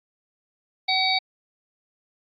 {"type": "harmonic tone", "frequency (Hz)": 757, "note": "F#5", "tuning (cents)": 39, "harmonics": [1, 3, 5, 6], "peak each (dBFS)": [-25, -25, -25, -25], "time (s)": [0.88, 1.19], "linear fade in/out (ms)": 10, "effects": ["AAC 48 kbps"]}